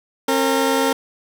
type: tone pair together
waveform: 20% pulse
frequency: 269.2 / 458.6 Hz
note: C4 / A#4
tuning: +49 / -28 cents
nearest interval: major sixth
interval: 923 cents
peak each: -14 dBFS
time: 0.28-0.93 s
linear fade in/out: 5 ms
effects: none